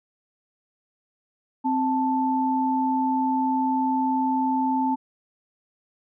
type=tone pair together; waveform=sine; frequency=261.6 / 879.9 Hz; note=C4 / A5; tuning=0 / 0 cents; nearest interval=octave + major sixth; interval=2100 cents; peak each=-23 dBFS; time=1.64-4.96 s; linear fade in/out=20 ms; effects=none